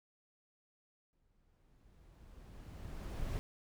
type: noise with exponential growth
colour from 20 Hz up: brown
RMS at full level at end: -37 dBFS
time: 1.13-3.39 s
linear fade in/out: 0 ms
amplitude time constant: 490 ms
effects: none